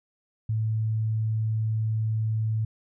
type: tone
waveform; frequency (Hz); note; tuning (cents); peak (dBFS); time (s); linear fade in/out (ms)
sine; 110; A2; 0; -23; 0.49-2.65; 5
effects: none